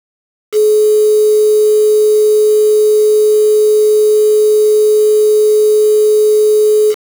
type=tone with quantisation; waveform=sine; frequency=425.4 Hz; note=G#4; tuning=42 cents sharp; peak=-6 dBFS; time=0.52-6.95 s; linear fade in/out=50 ms; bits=4; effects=none